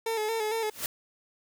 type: tone with vibrato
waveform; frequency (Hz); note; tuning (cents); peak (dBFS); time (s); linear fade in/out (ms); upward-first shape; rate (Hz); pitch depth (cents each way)
30% pulse; 440; A4; 0; -25; 0.06-0.7; 5; square; 4.4; 48
type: noise with exponential growth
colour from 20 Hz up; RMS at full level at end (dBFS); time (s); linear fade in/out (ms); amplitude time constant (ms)
white; -28; 0.65-0.86; 1; 44
effects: none